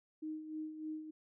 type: tone with tremolo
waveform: sine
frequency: 311.1 Hz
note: D#4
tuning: in tune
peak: -38 dBFS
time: 0.22-1.11 s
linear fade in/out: 10 ms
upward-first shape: sine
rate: 3.3 Hz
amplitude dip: 60%
effects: none